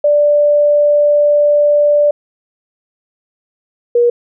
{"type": "tone pair in turn", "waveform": "sine", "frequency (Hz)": [587.3, 478], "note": ["D5", "A#4"], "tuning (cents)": [0, 43], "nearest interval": "major third", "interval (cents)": 357, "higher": "first", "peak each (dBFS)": -7, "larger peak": "neither", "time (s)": [[0.04, 2.11], [3.95, 4.1]], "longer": "first", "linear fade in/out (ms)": 5, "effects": []}